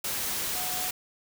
sine tone in noise, 734 Hz, F#5, 14 cents flat, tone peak -38 dBFS, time 0.55-0.89 s, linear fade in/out 5 ms, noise white, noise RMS -31 dBFS, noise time 0.04-0.91 s, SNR -10 dB, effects none

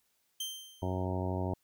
sawtooth tone with exponential decay, 3136 Hz, G7, in tune, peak -30 dBFS, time 0.4-1.05 s, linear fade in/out 5 ms, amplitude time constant 140 ms
harmonic tone, 92.5 Hz, F#2, in tune, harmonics 1 / 2 / 3 / 4 / 5 / 6 / 7 / 8 / 9 / 10, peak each -34 / -39 / -40 / -40 / -46 / -44 / -42 / -47 / -46 / -44 dBFS, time 0.82-1.54 s, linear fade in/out 5 ms
effects white hiss -75 dBFS RMS until 1.63 s

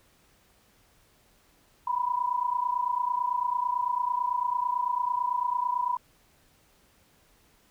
sine tone pair together, 971 / 1000 Hz, B5 / B5, -30 / +21 cents, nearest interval minor second, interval 51 cents, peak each -28 dBFS, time 1.87-5.97 s, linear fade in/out 5 ms, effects pink hiss -63 dBFS RMS until 7.7 s

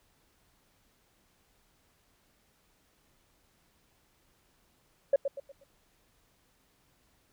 sine tone with echo, 554.4 Hz, C#5, in tune, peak -18 dBFS, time 5.13-5.16 s, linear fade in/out 5 ms, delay 120 ms, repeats 4, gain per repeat -9 dB, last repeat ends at 5.64 s, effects tanh soft clip ceiling -15 dBFS + pink hiss -69 dBFS RMS until 7.32 s

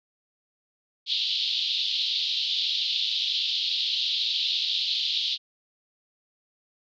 pink band-pass noise, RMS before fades -27 dBFS, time 1.06-5.38 s, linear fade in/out 50 ms, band 3200 to 4300 Hz, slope 48 dB/octave, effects none

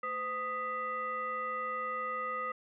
sine tone with frequency modulation, 1244.5 Hz, D#6, in tune, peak -33 dBFS, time 0.03-2.52 s, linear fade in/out 5 ms, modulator 734 Hz, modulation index 0.83, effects none

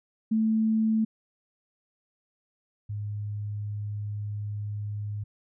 sine tone pair in turn, 220.2 / 103.92 Hz, A3 / G#2, +2 / +2 cents, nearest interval octave + minor second, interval 1300 cents, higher first, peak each -21 / -30 dBFS, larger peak first, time 0.31-1.05 / 2.89-5.24 s, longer second, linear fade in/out 10 ms, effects none

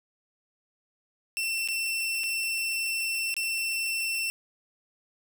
sawtooth tone with dropouts, 2693 Hz, E7, 36 cents sharp, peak -24 dBFS, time 1.37-4.3 s, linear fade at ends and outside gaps 0 ms, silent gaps 1.676-1.686 / 2.235-2.239 / 3.341-3.366 s, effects none

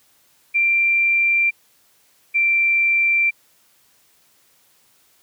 sine tone pair in turn, 2364 / 2354 Hz, D7 / D7, +11 / +3 cents, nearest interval unison, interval 8 cents, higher first, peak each -14 dBFS, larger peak neither, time 0.54-1.51 / 2.34-3.31 s, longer neither, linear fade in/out 20 ms, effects white hiss -58 dBFS RMS until 5.22 s + high-pass 60 Hz 12 dB/octave

